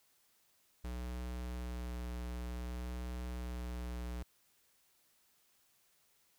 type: tone with vibrato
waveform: square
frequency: 60.9 Hz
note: B1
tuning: 24 cents flat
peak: -40 dBFS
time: 0.84-4.23 s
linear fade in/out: 5 ms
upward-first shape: sine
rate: 0.55 Hz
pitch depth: 13 cents each way
effects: white hiss -72 dBFS RMS until 6.38 s